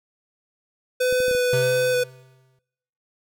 square tone with vibrato, 500 Hz, B4, 21 cents sharp, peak -19 dBFS, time 1-2.04 s, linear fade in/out 10 ms, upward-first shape square, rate 1.6 Hz, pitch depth 13 cents each way
clicks, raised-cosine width 3 ms, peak -24 dBFS, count 5, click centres 1.126 / 1.203 / 1.282 / 1.312 / 1.35 s
square tone with exponential decay, 130.81 Hz, C3, in tune, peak -23 dBFS, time 1.53-2.59 s, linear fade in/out 2 ms, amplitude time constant 230 ms
effects noise-tail reverb RT60 1.0 s tail -26 dB re dry

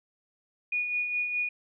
sine tone with tremolo, 2455 Hz, D#7, 24 cents flat, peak -25 dBFS, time 0.72-1.49 s, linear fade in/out 5 ms, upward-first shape sine, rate 4.8 Hz, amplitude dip 45%, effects none

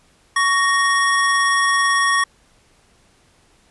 square tone pair together, 1119 / 1859 Hz, C#6 / A#6, +16 / -5 cents, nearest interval major sixth, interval 879 cents, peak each -18 dBFS, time 0.36-2.24 s, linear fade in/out 5 ms, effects pink hiss -56 dBFS RMS until 3.7 s + resampled to 24000 Hz

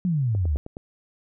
sine exponential sweep, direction down, 189 to 67.6 Hz, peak -20 dBFS, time 0.05-0.57 s, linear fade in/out 0 ms
click train, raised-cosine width 2 ms, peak -22 dBFS, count 5, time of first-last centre 0.35-0.769 s, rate 9.55 Hz
effects none

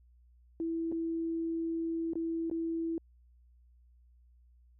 sine tone with dropouts, 329.6 Hz, E4, in tune, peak -31 dBFS, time 0.6-2.98 s, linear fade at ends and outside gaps 1 ms, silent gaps 0.917-0.923 / 2.134-2.155 / 2.499-2.513 s, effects added 60 Hz sine -59 dBFS peak until 4.79 s

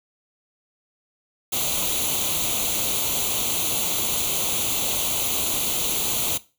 white noise with comb filter, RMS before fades -24 dBFS, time 1.52-6.38 s, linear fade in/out 10 ms, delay 0.29 ms, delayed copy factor +0.8, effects noise-tail reverb RT60 0.3 s tail -18 dB re dry

